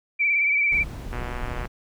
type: tone with vibrato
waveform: sine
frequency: 2311 Hz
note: D7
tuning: 28 cents flat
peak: -18 dBFS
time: 0.19-0.84 s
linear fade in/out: 20 ms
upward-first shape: sine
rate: 18 Hz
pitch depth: 44 cents each way
type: noise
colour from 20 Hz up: brown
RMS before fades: -32 dBFS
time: 0.71-1.68 s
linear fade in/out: 20 ms
type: click train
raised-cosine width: 0.5 ms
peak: -19 dBFS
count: 65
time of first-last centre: 1.13-1.655 s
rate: 122 Hz
effects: none